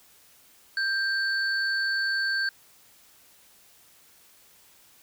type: tone pair together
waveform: sine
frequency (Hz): 1580 / 4469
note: G6 / C#8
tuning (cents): +13 / +13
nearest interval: octave + tritone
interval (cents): 1800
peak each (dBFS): -24 / -30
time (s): 0.77-2.49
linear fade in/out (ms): 2
effects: tanh soft clip ceiling -17 dBFS + white hiss -57 dBFS RMS until 5.02 s